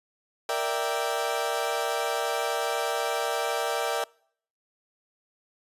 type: chord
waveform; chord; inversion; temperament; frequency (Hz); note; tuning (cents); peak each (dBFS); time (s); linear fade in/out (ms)
30% pulse; E half-diminished seventh; second; equal; 466.2 / 587.3 / 659.3 / 784; Bb4 / D5 / E5 / G5; 0 / 0 / 0 / 0; -29; 0.49-4.04; 2
effects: noise-tail reverb RT60 0.6 s tail -25 dB re dry + resampled to 32000 Hz